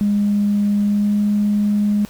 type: tone with pitch glide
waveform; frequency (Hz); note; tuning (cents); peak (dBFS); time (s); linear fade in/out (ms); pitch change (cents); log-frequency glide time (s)
sine; 204.9 to 207; G#3 to G#3; -23 to -5; -13; 0.01-2.05; 0; +18; 0.81-1.2
effects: tanh soft clip ceiling -9 dBFS + pink hiss -43 dBFS RMS until 2.09 s